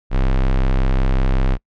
square tone, 32.7 Hz, C1, in tune, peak -14 dBFS, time 0.1-1.58 s, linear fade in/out 50 ms, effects noise-tail reverb RT60 0.1 s tail -26 dB re dry + low-pass 3000 Hz 12 dB/octave

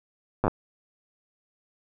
slowing click train, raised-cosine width 1 ms, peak -9 dBFS, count 5, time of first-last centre 0.44-0.48 s, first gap 8 ms, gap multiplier 1.15, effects none

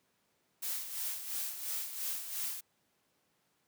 blue noise with tremolo, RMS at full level -36 dBFS, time 0.62-2.61 s, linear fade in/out 10 ms, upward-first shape sine, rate 2.9 Hz, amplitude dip 60%, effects pink hiss -75 dBFS RMS until 3.67 s + high-pass 150 Hz 12 dB/octave

